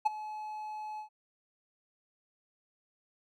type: tone with ADSR envelope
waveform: triangle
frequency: 855 Hz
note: A5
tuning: 50 cents flat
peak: -19 dBFS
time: 0.05-1.09 s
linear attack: 14 ms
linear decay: 17 ms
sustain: -17 dB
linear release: 100 ms
effects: none